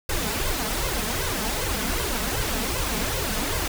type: noise with flanger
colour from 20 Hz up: pink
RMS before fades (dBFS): -26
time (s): 0.09-3.68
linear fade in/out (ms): 5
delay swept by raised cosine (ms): 1.9 to 4.7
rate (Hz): 2.6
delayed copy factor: +0.8
effects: none